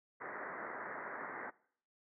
white low-pass noise, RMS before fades -44 dBFS, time 0.2-1.51 s, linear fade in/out 20 ms, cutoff 2000 Hz, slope 96 dB/octave, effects noise-tail reverb RT60 0.6 s tail -22 dB re dry + high-pass 300 Hz 12 dB/octave

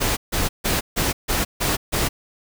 pink noise bursts, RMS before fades -21 dBFS, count 7, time 0-2.09 s, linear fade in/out 20 ms, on 170 ms, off 150 ms, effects none

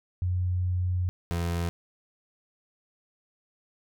sine / 30% pulse tone pair in turn, 90.4 / 85.51 Hz, F#2 / F2, -40 / -36 cents, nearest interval minor second, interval 96 cents, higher first, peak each -24 dBFS, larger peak neither, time 0.22-1.09 / 1.31-1.69 s, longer first, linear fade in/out 0 ms, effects none

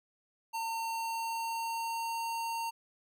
square tone with pitch glide, 909 to 917.4 Hz, A#5 to A#5, -44 to -28 cents, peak -34 dBFS, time 0.53-2.71 s, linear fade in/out 20 ms, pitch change +16 cents, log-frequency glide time 0.86-2.2 s, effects none

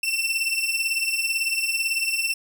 sawtooth beating tone pair, 2682 / 2700 Hz, E7 / E7, +29 / +41 cents, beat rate 18 Hz, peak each -22 dBFS, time 0.03-2.34 s, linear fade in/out 5 ms, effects none

